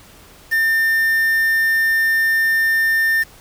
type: tone with quantisation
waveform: triangle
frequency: 1800 Hz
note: A6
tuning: 39 cents sharp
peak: -12 dBFS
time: 0.51-3.24 s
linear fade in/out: 20 ms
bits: 5
effects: pink hiss -45 dBFS RMS until 3.4 s